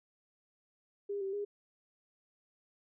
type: tone with pitch steps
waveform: sine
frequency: 403.9 / 388 / 408.7 Hz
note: G#4 / G4 / G#4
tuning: -48 / -18 / -28 cents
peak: -34 dBFS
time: 1.09-1.45 s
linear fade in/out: 10 ms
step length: 120 ms
effects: none